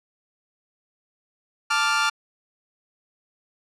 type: chord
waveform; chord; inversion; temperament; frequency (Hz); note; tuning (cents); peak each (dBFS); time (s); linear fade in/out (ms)
sawtooth; D minor; second; equal; 880 / 1174.7 / 1396.9; A5 / D6 / F6; 0 / 0 / 0; -23 / -21 / -18; 1.7-2.1; 10
effects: low-pass 7000 Hz 12 dB/octave